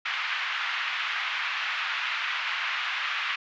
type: band-pass noise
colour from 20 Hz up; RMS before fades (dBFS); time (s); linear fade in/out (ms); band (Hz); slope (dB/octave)
white; -30; 0.05-3.36; 10; 1100 to 2900; 24
effects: resampled to 16000 Hz

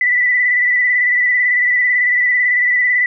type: tone with vibrato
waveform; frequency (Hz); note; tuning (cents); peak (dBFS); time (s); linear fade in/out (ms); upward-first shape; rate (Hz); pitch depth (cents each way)
sine; 1975.5; B6; 0; -11; 0.01-3.06; 2; square; 18; 26
effects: none

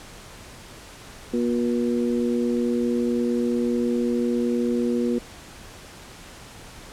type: harmonic tone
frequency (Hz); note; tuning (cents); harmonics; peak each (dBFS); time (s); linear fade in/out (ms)
120; B2; -49; 2 / 3 / 4; -22 / -26 / -28; 1.33-5.19; 10
effects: pink hiss -43 dBFS RMS until 6.92 s + low-pass 10000 Hz 12 dB/octave

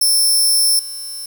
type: tone with level steps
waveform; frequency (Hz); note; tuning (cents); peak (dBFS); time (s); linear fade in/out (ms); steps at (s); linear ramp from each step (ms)
15% pulse; 5350; E8; +25; -6 / -21; 0.01-1.26; 5; 0.79; 2
effects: 7-bit

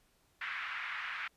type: band-pass noise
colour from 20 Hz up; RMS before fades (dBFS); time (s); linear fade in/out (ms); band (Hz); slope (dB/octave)
white; -40; 0.41-1.28; 5; 1300 to 2200; 24
effects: pink hiss -71 dBFS RMS until 1.36 s + resampled to 32000 Hz

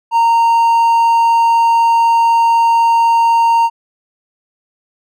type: tone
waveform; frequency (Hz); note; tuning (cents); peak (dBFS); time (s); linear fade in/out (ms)
triangle; 924; A#5; -16; -6; 0.11-3.7; 50
effects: none

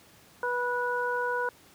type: harmonic tone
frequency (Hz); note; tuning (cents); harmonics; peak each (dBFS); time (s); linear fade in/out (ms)
489.7; B4; -15; 1 / 2 / 3; -31 / -31 / -31; 0.43-1.49; 2
effects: pink hiss -56 dBFS RMS until 1.74 s + high-pass 100 Hz 12 dB/octave

